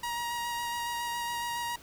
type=tone with vibrato; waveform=sawtooth; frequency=948 Hz; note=A#5; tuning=29 cents sharp; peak=-28 dBFS; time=0.03-1.76 s; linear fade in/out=5 ms; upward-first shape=square; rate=7.2 Hz; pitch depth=10 cents each way; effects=pink hiss -53 dBFS RMS until 1.82 s